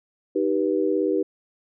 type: chord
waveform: sine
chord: Eb augmented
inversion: none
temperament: just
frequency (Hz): 311.1 / 388.9 / 486.1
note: Eb4 / G4 / B4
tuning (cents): 0 / -14 / -28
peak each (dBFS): -24 / -23 / -25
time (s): 0.35-1.23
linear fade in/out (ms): 10
effects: none